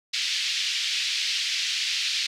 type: band-pass noise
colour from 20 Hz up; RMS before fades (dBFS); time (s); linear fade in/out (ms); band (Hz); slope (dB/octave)
white; -27; 0.13-2.27; 10; 2300 to 4900; 24
effects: none